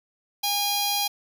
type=tone with notch filter; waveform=10% pulse; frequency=815 Hz; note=G#5; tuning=33 cents flat; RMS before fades=-25 dBFS; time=0.43-1.08 s; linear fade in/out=10 ms; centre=1700 Hz; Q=0.56; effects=none